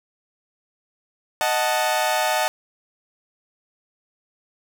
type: chord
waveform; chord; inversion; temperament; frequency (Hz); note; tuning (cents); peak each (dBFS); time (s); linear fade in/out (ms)
sawtooth; D# diminished; none; equal; 622.3 / 740 / 880; D#5 / F#5 / A5; 0 / 0 / 0; -20; 1.41-2.48; 0
effects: none